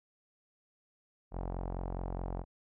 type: tone with low-pass filter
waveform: sawtooth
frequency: 44.76 Hz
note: F1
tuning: 43 cents sharp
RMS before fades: -38 dBFS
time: 1.31-2.45 s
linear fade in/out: 50 ms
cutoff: 810 Hz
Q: 2.2
effects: none